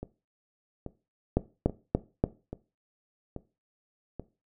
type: two click trains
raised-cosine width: 2 ms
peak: -9 / -23 dBFS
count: 4 / 6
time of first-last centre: 1.37-2.24 / 0.03-4.197 s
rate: 3.45 / 1.2 Hz
effects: noise-tail reverb RT60 0.3 s tail -17 dB re dry